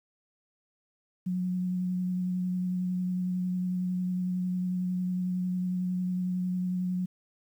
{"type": "tone with vibrato", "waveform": "sine", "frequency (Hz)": 181.9, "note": "F#3", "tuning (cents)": -29, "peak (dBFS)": -27, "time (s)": [1.26, 7.06], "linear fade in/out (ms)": 10, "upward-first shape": "sine", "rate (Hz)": 11, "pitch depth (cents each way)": 13, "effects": ["10-bit"]}